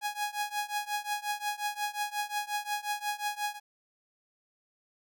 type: tone with tremolo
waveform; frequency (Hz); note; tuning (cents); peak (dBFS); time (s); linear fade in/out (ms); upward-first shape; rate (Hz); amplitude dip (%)
sawtooth; 830.6; G#5; 0; -24; 0.01-3.6; 50; triangle; 5.6; 95
effects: none